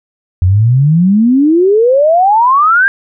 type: exponential sweep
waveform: sine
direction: up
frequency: 86.6 to 1629 Hz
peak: -5 dBFS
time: 0.42-2.88 s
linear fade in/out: 0 ms
effects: none